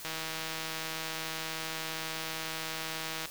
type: click train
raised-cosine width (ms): 0.2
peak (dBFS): -19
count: 514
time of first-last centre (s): 0.05-3.256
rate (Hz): 160
effects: white hiss -45 dBFS RMS until 3.3 s